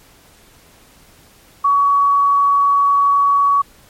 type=tone; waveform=sine; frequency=1128 Hz; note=C#6; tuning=30 cents sharp; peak=-10 dBFS; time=1.64-3.62 s; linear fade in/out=10 ms; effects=pink hiss -48 dBFS RMS until 3.89 s + MP3 64 kbps